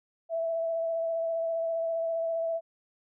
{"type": "tone with vibrato", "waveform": "sine", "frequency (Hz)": 660, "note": "E5", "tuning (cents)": 2, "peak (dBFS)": -27, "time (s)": [0.29, 2.61], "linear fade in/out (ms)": 50, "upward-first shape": "sine", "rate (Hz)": 15, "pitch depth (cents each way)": 16, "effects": []}